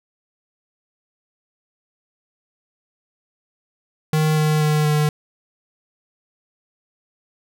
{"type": "tone with pitch steps", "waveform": "square", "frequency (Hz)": [155.1, 153.58, 152.08, 150.6], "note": ["D#3", "D#3", "D#3", "D3"], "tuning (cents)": [-5, -22, -39, 44], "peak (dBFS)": -16, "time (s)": [4.13, 5.09], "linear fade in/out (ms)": 2, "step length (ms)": 240, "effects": []}